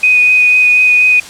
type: tone with vibrato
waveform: sine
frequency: 2489 Hz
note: D#7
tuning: in tune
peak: -5 dBFS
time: 0.03-1.2 s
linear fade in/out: 5 ms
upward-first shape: sine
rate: 4.1 Hz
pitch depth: 12 cents each way
effects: white hiss -30 dBFS RMS until 1.29 s + low-pass 8000 Hz 12 dB/octave